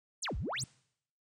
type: exponential two-way sweep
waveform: sine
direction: down then up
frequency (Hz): 10548 to 46.25 to 10548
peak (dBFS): -33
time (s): 0.22-0.64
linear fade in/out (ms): 10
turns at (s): 0.37
type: tone with exponential growth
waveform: sine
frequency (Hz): 130.81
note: C3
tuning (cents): 0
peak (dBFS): -32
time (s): 0.53-0.64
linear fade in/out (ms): 2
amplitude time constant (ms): 22
effects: noise-tail reverb RT60 0.7 s tail -25 dB re dry + tanh soft clip ceiling -29 dBFS